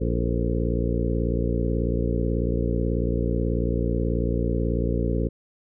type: harmonic tone with a mistuned harmonic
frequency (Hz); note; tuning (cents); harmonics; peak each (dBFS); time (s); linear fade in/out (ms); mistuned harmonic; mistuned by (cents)
58.27; A#1; 0; 1 / 2 / 3 / 4 / 5 / 6 / 7 / 8 / 9; -25 / -28 / -30 / -31 / -32 / -33 / -33 / -34 / -35; 0-5.29; 20; 7; +84
effects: none